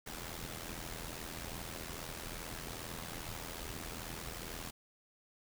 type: noise with amplitude modulation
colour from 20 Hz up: pink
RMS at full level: -41 dBFS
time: 0.06-4.71 s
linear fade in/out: 10 ms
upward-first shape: sine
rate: 82.4 Hz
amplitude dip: 70%
effects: none